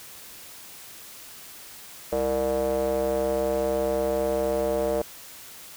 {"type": "tone with band-pass filter", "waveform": "square", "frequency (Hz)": 66, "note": "C2", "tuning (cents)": 16, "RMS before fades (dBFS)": -25, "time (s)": [2.12, 5.02], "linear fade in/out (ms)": 5, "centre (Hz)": 540, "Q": 6.9, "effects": ["white hiss -44 dBFS RMS until 5.76 s"]}